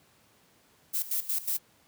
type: noise with tremolo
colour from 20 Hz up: violet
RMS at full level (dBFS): -29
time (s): 0.93-1.59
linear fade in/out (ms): 20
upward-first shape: square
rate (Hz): 5.5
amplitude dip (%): 80
effects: pink hiss -63 dBFS RMS until 1.87 s + high-pass 100 Hz 12 dB/octave